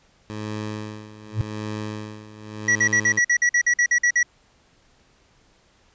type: tone with tremolo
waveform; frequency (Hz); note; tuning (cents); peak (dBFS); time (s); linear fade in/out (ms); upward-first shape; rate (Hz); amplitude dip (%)
15% pulse; 106.8; G#2; +49; -21; 0.3-3.19; 0; sine; 0.87; 80
type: tone with exponential growth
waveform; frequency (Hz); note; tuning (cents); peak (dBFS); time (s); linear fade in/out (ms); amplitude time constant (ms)
sine; 109; A2; -16; -14; 1.25-1.41; 0; 33
type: tone bursts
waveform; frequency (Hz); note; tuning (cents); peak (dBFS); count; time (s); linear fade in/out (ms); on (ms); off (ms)
square; 1934; B6; -37; -16; 13; 2.68-4.23; 5; 74; 49
effects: pink hiss -59 dBFS RMS until 5.94 s + resampled to 16000 Hz